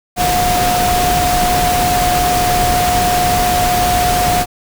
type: tone in noise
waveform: sine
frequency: 718 Hz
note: F5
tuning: 48 cents sharp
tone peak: -13 dBFS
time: 0.16-4.46 s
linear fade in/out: 50 ms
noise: pink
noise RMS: -17 dBFS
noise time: 0.16-4.46 s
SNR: +1 dB
effects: none